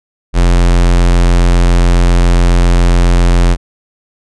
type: tone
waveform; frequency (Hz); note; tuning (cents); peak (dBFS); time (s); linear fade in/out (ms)
square; 43.65; F1; 0; -6; 0.33-3.57; 50
effects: resampled to 22050 Hz